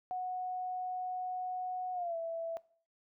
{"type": "tone with pitch glide", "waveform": "sine", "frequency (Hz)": [735, 662.4], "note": ["F#5", "E5"], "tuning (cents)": [-12, 8], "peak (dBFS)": -34, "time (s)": [0.11, 2.57], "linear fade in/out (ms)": 0, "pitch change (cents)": -180, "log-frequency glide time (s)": [1.93, 2.16], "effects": ["noise-tail reverb RT60 0.5 s tail -21 dB re dry"]}